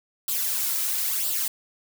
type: noise with flanger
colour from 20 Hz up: blue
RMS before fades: -26 dBFS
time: 0.28-1.48 s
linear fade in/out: 2 ms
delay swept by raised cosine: 0.23 to 3.03 ms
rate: 1 Hz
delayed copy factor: +0.65
effects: none